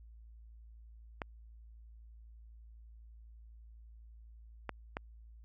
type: clicks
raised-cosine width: 0.5 ms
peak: -22 dBFS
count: 3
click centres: 1.218 / 4.693 / 4.969 s
effects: added 56 Hz sine -52 dBFS peak until 5.44 s